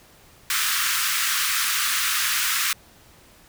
pink high-pass noise, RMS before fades -23 dBFS, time 0.5-2.73 s, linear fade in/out 2 ms, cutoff 1200 Hz, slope 48 dB/octave, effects pink hiss -52 dBFS RMS until 3.48 s

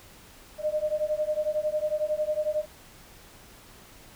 sine beating tone pair, 604 / 615 Hz, D5 / D#5, +48 / -20 cents, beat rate 11 Hz, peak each -28 dBFS, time 0.58-2.66 s, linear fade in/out 50 ms, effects pink hiss -51 dBFS RMS until 4.15 s

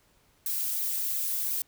violet noise with flanger, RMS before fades -30 dBFS, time 0.46-1.62 s, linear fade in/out 2 ms, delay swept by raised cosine 0.47 to 4.27 ms, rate 2.9 Hz, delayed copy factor +1, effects pink hiss -65 dBFS RMS until 1.67 s

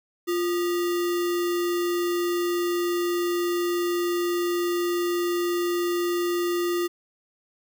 sine tone with sample-and-hold, 349.2 Hz, F4, in tune, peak -22 dBFS, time 0.27-6.88 s, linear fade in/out 20 ms, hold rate 1575 Hz, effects none

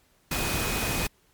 sine tone in noise, 2500 Hz, D#7, 8 cents sharp, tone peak -35 dBFS, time 0.31-1.07 s, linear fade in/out 5 ms, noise pink, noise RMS -28 dBFS, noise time 0.31-1.07 s, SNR -10 dB, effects pink hiss -64 dBFS RMS until 1.33 s + MP3 96 kbps

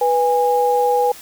sine tone pair together, 491.2 / 820 Hz, B4 / G#5, -9 / -22 cents, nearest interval major sixth, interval 887 cents, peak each -16 dBFS, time 0.01-1.12 s, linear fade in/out 5 ms, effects white hiss -39 dBFS RMS until 1.21 s

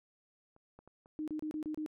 clicks, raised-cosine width 1 ms, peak -48 / -40 / -42 / -46 dBFS, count 4, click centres 0.564 / 0.79 / 0.876 / 1.059 s
sine tone bursts, 307.5 Hz, D#4, 20 cents flat, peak -35 dBFS, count 6, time 1.19-1.862 s, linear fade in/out 0 ms, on 87 ms, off 30 ms
effects none

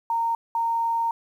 sine tone pair in turn, 922 / 922 Hz, A#5 / A#5, -19 / -19 cents, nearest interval unison, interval 0 cents, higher neither, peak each -21 / -21 dBFS, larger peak neither, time 0.1-0.35 / 0.55-1.11 s, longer second, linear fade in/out 2 ms, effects 9-bit

